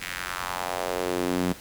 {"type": "tone with high-pass filter sweep", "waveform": "sawtooth", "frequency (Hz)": 90, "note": "F#2", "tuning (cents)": -47, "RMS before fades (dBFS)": -29, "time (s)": [0.01, 1.53], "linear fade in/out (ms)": 10, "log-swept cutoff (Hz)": [2100, 200], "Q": 2, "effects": ["pink hiss -44 dBFS RMS until 1.6 s"]}